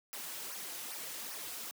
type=noise with flanger; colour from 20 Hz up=white; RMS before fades=-43 dBFS; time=0.13-1.71 s; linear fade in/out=0 ms; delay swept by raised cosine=0.26 to 5.16 ms; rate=2.5 Hz; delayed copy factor=-0.85; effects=high-pass 200 Hz 12 dB/octave